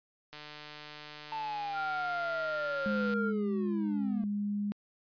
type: click train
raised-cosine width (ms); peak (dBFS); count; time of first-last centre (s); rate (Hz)
0.2; -28; 422; 0.33-3.137; 150
type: linear sweep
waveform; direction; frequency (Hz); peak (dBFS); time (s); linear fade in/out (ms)
triangle; down; 892 to 224.9; -32; 1.32-4.24; 2
type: tone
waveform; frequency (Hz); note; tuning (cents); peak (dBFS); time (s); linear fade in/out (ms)
sine; 1394; F6; -4; -34; 1.73-3.33; 50
type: tone with pitch glide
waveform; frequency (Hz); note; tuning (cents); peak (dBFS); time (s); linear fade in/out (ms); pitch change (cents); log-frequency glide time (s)
sine; 207.4 to 205.1; G#3 to G#3; -2 to -21; -30; 2.86-4.72; 0; -19; 3.09-4.18
effects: resampled to 11025 Hz